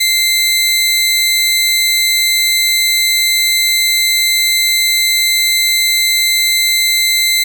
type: tone pair together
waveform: sawtooth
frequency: 2093 / 3962 Hz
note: C7 / B7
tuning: 0 / +5 cents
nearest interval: major seventh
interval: 1105 cents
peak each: -10 dBFS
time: 0-7.44 s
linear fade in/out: 10 ms
effects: none